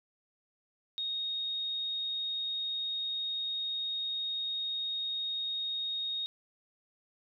sine tone, 3729 Hz, A#7, in tune, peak -32 dBFS, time 0.98-6.26 s, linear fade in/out 0 ms, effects none

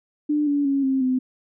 sine tone with pitch steps, 297.5 / 286.7 / 276.3 / 266.3 / 256.6 Hz, D4 / D4 / C#4 / C4 / C4, +22 / -42 / -6 / +31 / -34 cents, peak -18 dBFS, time 0.29-1.19 s, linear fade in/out 10 ms, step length 180 ms, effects none

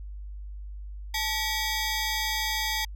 15% pulse ring-modulated tone, 1400 Hz, F6, 4 cents sharp, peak -17 dBFS, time 1.14-2.85 s, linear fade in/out 5 ms, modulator 527 Hz, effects added 50 Hz sine -36 dBFS peak until 2.95 s

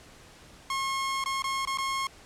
sawtooth tone with dropouts, 1080 Hz, C#6, 45 cents flat, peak -24 dBFS, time 0.7-2.07 s, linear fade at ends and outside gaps 2 ms, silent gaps 1.24-1.259 / 1.422-1.441 / 1.652-1.673 / 1.774-1.784 s, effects pink hiss -52 dBFS RMS until 2.25 s + low-pass 9000 Hz 12 dB/octave

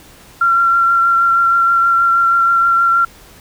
sine tone with vibrato, 1369 Hz, F6, 35 cents flat, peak -9 dBFS, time 0.41-3.05 s, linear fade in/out 5 ms, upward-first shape triangle, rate 6.3 Hz, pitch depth 18 cents each way, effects pink hiss -42 dBFS RMS until 3.4 s

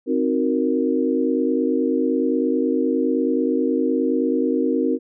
sine chord, C half-diminished seventh, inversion none, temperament equal, 261.6 / 311.1 / 370 / 466.2 Hz, C4 / Eb4 / Gb4 / Bb4, 0 / 0 / 0 / 0 cents, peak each -21 / -23 / -25 / -23 dBFS, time 0.06-4.99 s, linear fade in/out 50 ms, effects none

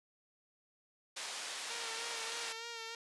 white band-pass noise, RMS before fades -43 dBFS, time 1.16-2.53 s, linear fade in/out 10 ms, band 530 to 6400 Hz, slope 12 dB/octave
5% pulse tone with vibrato, 460 Hz, A#4, 23 cents flat, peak -31 dBFS, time 1.7-2.95 s, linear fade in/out 2 ms, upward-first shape sine, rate 3.3 Hz, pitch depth 37 cents each way
effects resampled to 24000 Hz

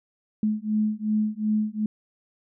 sine beating tone pair, 212.6 / 215.3 Hz, G#3 / A3, +41 / -37 cents, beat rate 2.7 Hz, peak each -25 dBFS, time 0.43-1.86 s, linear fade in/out 2 ms, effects none

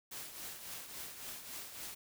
white noise with tremolo, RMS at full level -44 dBFS, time 0.11-1.95 s, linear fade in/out 10 ms, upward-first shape triangle, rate 3.6 Hz, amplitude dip 60%, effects none

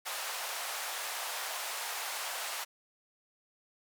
pink band-pass noise, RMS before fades -38 dBFS, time 0.05-2.65 s, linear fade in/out 20 ms, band 670 to 16000 Hz, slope 24 dB/octave, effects none

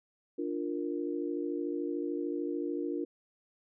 sine chord, Bb major, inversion first, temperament equal with one note detuned, 295.7 / 349.2 / 466.2 Hz, D4 / F4 / Bb4, +12 / 0 / 0 cents, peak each -35 / -35 / -39 dBFS, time 0.38-3.05 s, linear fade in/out 10 ms, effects none

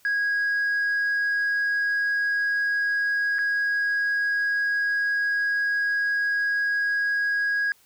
sine tone with dropouts, 1649 Hz, G#6, 13 cents flat, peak -19 dBFS, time 0.05-7.72 s, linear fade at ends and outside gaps 1 ms, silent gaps 3.385-3.389 s, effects tanh soft clip ceiling -20 dBFS + white hiss -59 dBFS RMS until 7.85 s

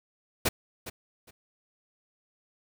pink noise with echo, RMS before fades -24 dBFS, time 0.45-0.49 s, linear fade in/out 10 ms, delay 410 ms, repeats 2, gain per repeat -14 dB, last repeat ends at 1.31 s, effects none

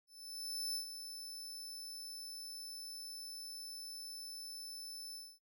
sawtooth tone with ADSR envelope, 5274 Hz, E8, in tune, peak -34 dBFS, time 0.07-5.39 s, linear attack 680 ms, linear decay 100 ms, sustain -9 dB, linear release 240 ms, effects noise-tail reverb RT60 0.1 s tail -20 dB re dry

